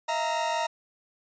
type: tone cluster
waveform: 40% pulse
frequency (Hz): 640 / 685 / 929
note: D#5 / F5 / A#5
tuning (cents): +49 / -34 / -6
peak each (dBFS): -31 / -33 / -27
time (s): 0.08-0.67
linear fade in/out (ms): 10
effects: resampled to 16000 Hz